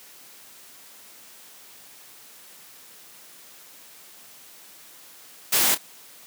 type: noise with echo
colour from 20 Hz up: white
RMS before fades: -20 dBFS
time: 5.52-5.75 s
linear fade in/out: 10 ms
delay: 29 ms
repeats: 1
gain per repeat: -13 dB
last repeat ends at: 5.779 s
effects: white hiss -48 dBFS RMS until 6.26 s + high-pass 150 Hz 12 dB/octave